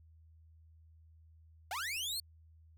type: linear sweep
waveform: sawtooth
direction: up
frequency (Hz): 673 to 4435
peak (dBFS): -33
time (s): 1.71-2.2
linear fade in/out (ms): 2
effects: added 80 Hz sine -58 dBFS peak until 2.77 s